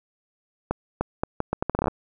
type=accelerating click train; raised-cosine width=1 ms; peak=-9 dBFS; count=14; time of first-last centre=0.71-1.881 s; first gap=300 ms; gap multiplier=0.75; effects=none